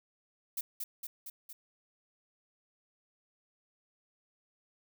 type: noise with echo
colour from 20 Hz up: violet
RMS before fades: -35 dBFS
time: 0.57-0.61 s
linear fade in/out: 5 ms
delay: 230 ms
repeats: 4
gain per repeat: -3 dB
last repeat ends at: 1.53 s
effects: none